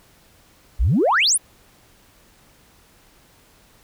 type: exponential sweep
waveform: sine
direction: up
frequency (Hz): 43.65 to 11970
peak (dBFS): -13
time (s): 0.79-1.38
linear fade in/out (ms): 20
effects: tanh soft clip ceiling -10 dBFS + pink hiss -54 dBFS RMS until 3.83 s